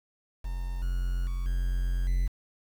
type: tone with level steps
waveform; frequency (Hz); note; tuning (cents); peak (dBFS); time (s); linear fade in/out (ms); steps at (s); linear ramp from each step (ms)
triangle; 44.31; F1; +26; -28 / -24 / -26 / -23 / -21; 0.44-2.28; 10; 0.82 / 1.27 / 1.46 / 2.07; 2
effects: 8-bit